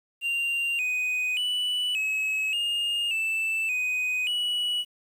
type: tone with pitch steps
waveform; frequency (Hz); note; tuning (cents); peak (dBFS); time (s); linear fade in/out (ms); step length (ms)
triangle; 2778 / 2496 / 2966 / 2569 / 2833 / 2647 / 2499 / 2935; F7 / D#7 / F#7 / E7 / F7 / E7 / D#7 / F#7; -10 / +5 / +4 / -45 / +24 / +7 / +7 / -15; -23; 0.21-4.85; 50; 580
effects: 9-bit

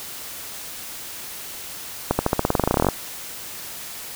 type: accelerating click train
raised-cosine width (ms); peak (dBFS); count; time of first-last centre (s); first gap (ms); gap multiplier
1; -3; 19; 2.11-2.887; 80; 0.92
effects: white hiss -35 dBFS RMS until 4.15 s

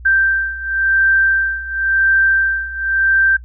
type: beating tone pair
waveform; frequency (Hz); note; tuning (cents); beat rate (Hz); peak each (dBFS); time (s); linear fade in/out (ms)
sine; 1568 / 1568.94; G6 / G6; 0 / +1; 0.94; -14 / -17; 0.05-3.37; 10
effects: noise-tail reverb RT60 0.1 s tail -20 dB re dry + added 60 Hz sine -32 dBFS peak until 3.44 s

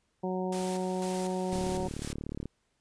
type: harmonic tone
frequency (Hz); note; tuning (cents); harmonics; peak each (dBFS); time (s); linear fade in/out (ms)
184.9; F#3; -1; 1 / 2 / 3 / 4 / 5; -33 / -34 / -38 / -39 / -41; 0.23-1.88; 10
type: noise with tremolo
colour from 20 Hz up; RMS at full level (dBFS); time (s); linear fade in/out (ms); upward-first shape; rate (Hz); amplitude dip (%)
white; -41; 0.52-2.13; 5; square; 2; 55
type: click train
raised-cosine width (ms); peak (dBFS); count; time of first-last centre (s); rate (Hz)
3; -24; 35; 1.53-2.456; 36.7
effects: pink hiss -75 dBFS RMS until 2.8 s + resampled to 22050 Hz

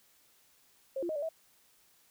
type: tone with pitch steps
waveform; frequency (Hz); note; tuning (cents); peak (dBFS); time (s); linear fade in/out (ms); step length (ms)
sine; 536 / 344.7 / 624 / 577 / 646; C5 / F4 / D#5 / D5 / E5; +42 / -23 / +5 / -31 / -35; -32; 0.96-1.29; 5; 66
effects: white hiss -66 dBFS RMS until 2.1 s

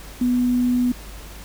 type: tone with quantisation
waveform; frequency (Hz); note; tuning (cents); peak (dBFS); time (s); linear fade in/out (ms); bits
sine; 246.9; B3; 0; -16; 0.21-0.92; 5; 7
effects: added 50 Hz sine -38 dBFS peak until 1.44 s + pink hiss -41 dBFS RMS until 1.44 s

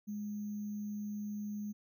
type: tone with sample-and-hold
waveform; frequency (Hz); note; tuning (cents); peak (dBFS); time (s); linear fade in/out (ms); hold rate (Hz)
sine; 207.7; G#3; 0; -37; 0.07-1.73; 20; 6300
effects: none

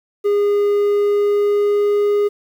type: tone with pitch glide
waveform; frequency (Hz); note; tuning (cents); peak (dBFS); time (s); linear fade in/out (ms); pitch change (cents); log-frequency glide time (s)
triangle; 409 to 411.6; G#4 to G#4; -26 to -16; -11; 0.24-2.29; 20; +10; 0.68-2.08
effects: 8-bit

